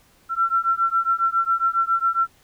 sine beating tone pair, 1349 / 1356.3 Hz, E6 / E6, +40 / +49 cents, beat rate 7.3 Hz, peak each -21 dBFS, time 0.29-2.28 s, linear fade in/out 50 ms, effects pink hiss -57 dBFS RMS until 2.43 s

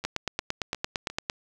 two click trains, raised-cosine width 0.2 ms, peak -21 / -10 dBFS, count 4 / 12, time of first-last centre 0.04-1.1 / 0.05-1.299 s, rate 2.83 / 8.81 Hz, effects none

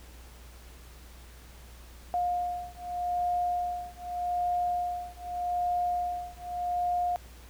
sine beating tone pair, 710 / 710.83 Hz, F5 / F5, +28 / +30 cents, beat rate 0.83 Hz, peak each -31 dBFS, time 2.14-7.16 s, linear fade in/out 0 ms, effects added 60 Hz sine -48 dBFS peak until 7.49 s + pink hiss -54 dBFS RMS until 7.49 s

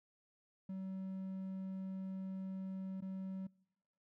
triangle tone with dropouts, 190.1 Hz, F#3, 47 cents sharp, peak -39 dBFS, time 0.69-3.47 s, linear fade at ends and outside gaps 5 ms, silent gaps 3.007-3.021 s, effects noise-tail reverb RT60 1.0 s tail -26 dB re dry

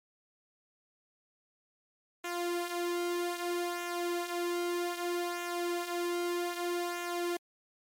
sawtooth tone with flanger, 349.2 Hz, F4, in tune, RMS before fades -34 dBFS, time 2.24-7.37 s, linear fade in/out 5 ms, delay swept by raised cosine 0.21 to 4.61 ms, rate 0.63 Hz, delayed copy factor -0.6, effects MP3 64 kbps

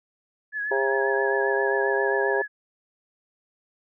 sine tone with vibrato, 1689 Hz, G#6, 29 cents sharp, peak -26 dBFS, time 0.52-2.48 s, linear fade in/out 50 ms, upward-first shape triangle, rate 7.5 Hz, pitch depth 47 cents each way
harmonic tone, 134.7 Hz, C#3, 49 cents flat, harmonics 3 / 4 / 5 / 6 / 7, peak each -24 / -28 / -31 / -33 / -31 dBFS, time 0.71-2.42 s, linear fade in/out 5 ms
effects none

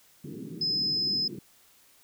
pink band-pass noise, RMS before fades -40 dBFS, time 0.24-1.39 s, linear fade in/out 5 ms, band 130 to 390 Hz, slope 48 dB/octave
sine tone, 5100 Hz, D#8, 42 cents sharp, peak -25 dBFS, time 0.61-1.28 s, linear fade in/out 5 ms
effects white hiss -60 dBFS RMS until 2.03 s

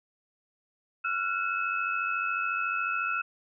sine tone cluster, 1360 / 1454 / 2590 Hz, F6 / F#6 / E7, -46 / -31 / -31 cents, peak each -30 / -33 / -32 dBFS, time 1.04-3.22 s, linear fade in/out 10 ms, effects none

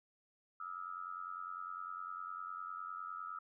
sine tone with amplitude modulation, 1292 Hz, E6, 35 cents flat, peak -38 dBFS, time 0.6-3.39 s, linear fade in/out 5 ms, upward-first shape sine, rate 89.9 Hz, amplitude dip 90%, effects none

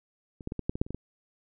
clicks, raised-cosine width 3 ms, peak -30 / -20 / -21 / -19 / -14 / -21 / -10 / -30 / -22 / -22 dBFS, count 10, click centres 0.408 / 0.474 / 0.521 / 0.593 / 0.695 / 0.755 / 0.815 / 0.865 / 0.906 / 0.946 s, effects none

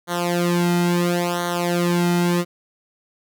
sawtooth tone with flanger, 174.61 Hz, F3, in tune, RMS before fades -20 dBFS, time 0.07-2.45 s, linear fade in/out 50 ms, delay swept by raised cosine 0.39 to 1.79 ms, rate 0.73 Hz, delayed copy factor -1, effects none

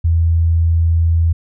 sine tone, 82.9 Hz, E2, 10 cents sharp, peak -10 dBFS, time 0.04-1.33 s, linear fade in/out 10 ms, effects none

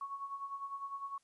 sine tone with tremolo, 1108.7 Hz, C#6, in tune, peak -37 dBFS, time 0.01-1.18 s, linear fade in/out 2 ms, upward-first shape sine, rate 9.9 Hz, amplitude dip 65%, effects white hiss -75 dBFS RMS until 1.23 s + resampled to 24000 Hz

